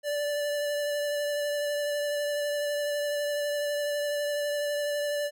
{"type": "tone with vibrato", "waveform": "square", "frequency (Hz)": 584, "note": "D5", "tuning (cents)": -10, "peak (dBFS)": -28, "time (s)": [0.03, 5.31], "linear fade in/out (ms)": 50, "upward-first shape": "triangle", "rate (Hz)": 12, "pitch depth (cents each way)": 15, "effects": []}